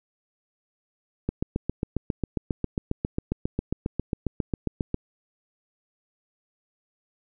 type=click train; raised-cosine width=3 ms; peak=-12 dBFS; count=28; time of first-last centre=1.29-4.944 s; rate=7.39 Hz; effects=none